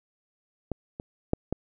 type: clicks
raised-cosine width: 2 ms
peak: -16 / -22 / -9 / -14 dBFS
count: 4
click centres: 0.717 / 0.999 / 1.334 / 1.526 s
effects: none